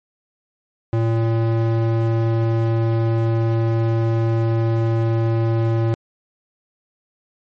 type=tone with band-pass filter; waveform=square; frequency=114 Hz; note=A#2; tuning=38 cents flat; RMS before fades=-18 dBFS; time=0.93-5.94 s; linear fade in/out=0 ms; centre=270 Hz; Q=0.51; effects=MP3 32 kbps